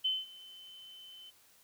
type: tone with ADSR envelope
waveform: sine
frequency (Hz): 3056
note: G7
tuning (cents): -45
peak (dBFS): -27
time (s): 0.04-1.31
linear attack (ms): 14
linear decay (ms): 200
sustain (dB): -22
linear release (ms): 19
effects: white hiss -64 dBFS RMS until 1.63 s